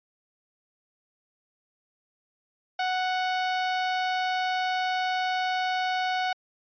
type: tone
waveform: sawtooth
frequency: 740 Hz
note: F#5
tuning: in tune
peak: -21 dBFS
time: 2.79-6.33 s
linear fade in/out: 5 ms
effects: resampled to 11025 Hz